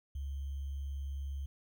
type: tone with sample-and-hold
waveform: sine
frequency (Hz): 69.3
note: C#2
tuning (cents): 0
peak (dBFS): -36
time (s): 0.15-1.46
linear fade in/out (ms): 5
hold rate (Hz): 3150
effects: none